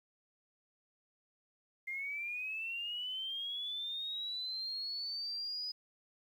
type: linear sweep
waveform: sine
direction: up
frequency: 2093 to 4990 Hz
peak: -37 dBFS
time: 1.87-5.72 s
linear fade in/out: 10 ms
effects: 11-bit